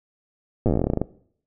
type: slowing click train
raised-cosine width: 2 ms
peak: -8 dBFS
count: 18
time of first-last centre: 0.66-1.016 s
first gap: 8 ms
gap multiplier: 1.11
effects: noise-tail reverb RT60 0.6 s tail -19 dB re dry